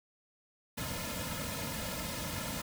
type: noise with comb filter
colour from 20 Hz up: pink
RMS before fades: -38 dBFS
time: 0.77-2.62 s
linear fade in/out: 10 ms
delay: 2.6 ms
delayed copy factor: -1
effects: none